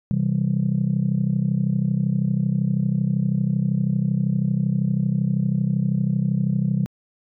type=chord; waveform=sine; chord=C major; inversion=none; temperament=just; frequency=130.81 / 163.52 / 196.22 Hz; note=C3 / E3 / G3; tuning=0 / -14 / +2 cents; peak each=-22 dBFS; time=0.11-6.86 s; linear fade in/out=0 ms; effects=tanh soft clip ceiling -11 dBFS